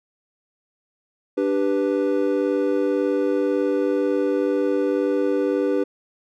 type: chord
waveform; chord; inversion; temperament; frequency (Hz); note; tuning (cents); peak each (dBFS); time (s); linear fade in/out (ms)
triangle; G major; second; equal; 293.7 / 392 / 493.9; D4 / G4 / B4; 0 / 0 / 0; -21; 1.37-5.84; 10
effects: none